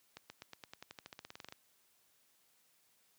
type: accelerating click train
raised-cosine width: 0.2 ms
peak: -30 dBFS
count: 19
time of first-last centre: 0.17-1.524 s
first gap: 130 ms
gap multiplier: 0.93
effects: white hiss -72 dBFS RMS until 3.18 s + high-pass 80 Hz 12 dB/octave